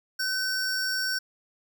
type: tone pair together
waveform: square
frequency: 1526 / 5508 Hz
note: G6 / F8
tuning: -47 / -25 cents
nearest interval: octave + minor seventh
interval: 2222 cents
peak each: -29 / -30 dBFS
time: 0.19-1.19 s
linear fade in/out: 10 ms
effects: none